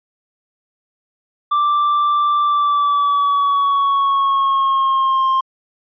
triangle tone with pitch glide, 1174.7 to 1058.7 Hz, D6 to C6, 0 to +20 cents, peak -11 dBFS, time 1.51-5.41 s, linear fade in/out 10 ms, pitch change -180 cents, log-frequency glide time 2.43-5.28 s, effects resampled to 11025 Hz

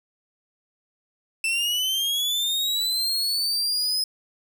40% pulse linear sweep, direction up, 2650 to 5110 Hz, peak -21 dBFS, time 1.44-4.04 s, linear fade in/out 2 ms, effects none

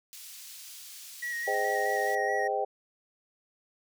pink high-pass noise, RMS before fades -46 dBFS, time 0.13-2.15 s, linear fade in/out 0 ms, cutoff 4100 Hz, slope 12 dB/octave
triangle tone with vibrato, 1900 Hz, A#6, 33 cents sharp, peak -30 dBFS, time 1.22-2.48 s, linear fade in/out 10 ms, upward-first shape square, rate 4.7 Hz, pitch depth 25 cents each way
sine chord, Ab major seventh, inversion none, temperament just, 415.3 / 519.1 / 623 / 778.7 Hz, Ab4 / C5 / Eb5 / G5, 0 / -14 / +2 / -12 cents, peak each -33 / -33 / -34 / -30 dBFS, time 1.47-2.65 s, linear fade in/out 10 ms
effects none

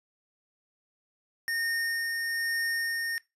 square tone with tremolo, 1836 Hz, A#6, 27 cents flat, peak -28 dBFS, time 1.48-3.18 s, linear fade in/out 0 ms, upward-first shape sine, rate 1.1 Hz, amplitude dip 25%, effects noise-tail reverb RT60 0.2 s tail -20 dB re dry + resampled to 32000 Hz

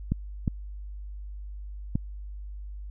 clicks, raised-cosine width 5 ms, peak -12 dBFS, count 3, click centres 0.12 / 0.478 / 1.955 s, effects added 50 Hz sine -36 dBFS peak until 2.9 s

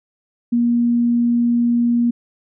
sine tone, 237.7 Hz, A#3, 34 cents sharp, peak -13 dBFS, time 0.52-2.11 s, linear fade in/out 10 ms, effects none

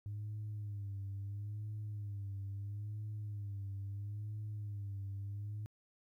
sine tone with vibrato, 102.4 Hz, G#2, 24 cents flat, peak -38 dBFS, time 0.06-5.66 s, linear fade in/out 0 ms, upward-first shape sine, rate 0.75 Hz, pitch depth 65 cents each way, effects tanh soft clip ceiling -37 dBFS + 13-bit

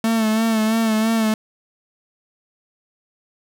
45% pulse tone with vibrato, 221.8 Hz, A3, 14 cents sharp, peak -16 dBFS, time 0.04-1.34 s, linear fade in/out 2 ms, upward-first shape sine, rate 3 Hz, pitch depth 42 cents each way, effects none

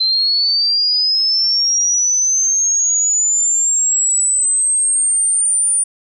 sine linear sweep, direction up, 4078 to 9370 Hz, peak -12 dBFS, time 0-5.84 s, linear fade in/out 10 ms, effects none

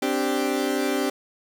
30% pulse chord, C suspended second, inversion none, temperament equal, 261.6 / 293.7 / 392 Hz, C4 / D4 / G4, 0 / 0 / 0 cents, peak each -24 dBFS, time 0.02-1.1 s, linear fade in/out 5 ms, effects none

